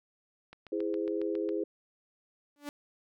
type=click train; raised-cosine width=0.3 ms; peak=-32 dBFS; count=8; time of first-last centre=0.53-1.49 s; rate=7.29 Hz
type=chord; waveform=sine; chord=E augmented; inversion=none; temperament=just; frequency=329.6 / 412 / 515 Hz; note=E4 / G#4 / B#4; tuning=0 / -14 / -28 cents; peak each=-33 / -33 / -37 dBFS; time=0.72-1.64 s; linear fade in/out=5 ms
type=tone with exponential growth; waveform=sawtooth; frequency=290 Hz; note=D4; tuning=22 cents flat; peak=-31 dBFS; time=2.56-2.69 s; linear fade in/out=1 ms; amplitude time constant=28 ms
effects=none